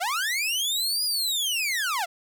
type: linear two-way sweep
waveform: sawtooth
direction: up then down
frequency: 639 to 4978 to 639 Hz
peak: -21 dBFS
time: 0-2.06 s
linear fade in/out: 20 ms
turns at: 1.04 s
effects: none